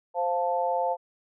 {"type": "chord", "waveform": "sine", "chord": "F major", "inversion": "second", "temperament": "equal", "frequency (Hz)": [523.3, 698.5, 880], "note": ["C5", "F5", "A5"], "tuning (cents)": [0, 0, 0], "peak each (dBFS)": -28, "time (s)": [0.14, 0.97], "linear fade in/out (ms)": 50, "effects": []}